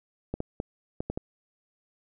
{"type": "clicks", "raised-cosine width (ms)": 2, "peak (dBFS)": -17, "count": 6, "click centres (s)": [0.34, 0.404, 0.601, 1.005, 1.1, 1.175], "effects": []}